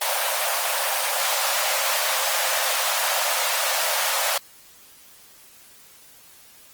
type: high-pass noise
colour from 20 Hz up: pink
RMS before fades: -23 dBFS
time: 0.01-4.38 s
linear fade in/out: 5 ms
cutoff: 530 Hz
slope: 96 dB/octave
effects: white hiss -50 dBFS RMS until 6.73 s + Opus 24 kbps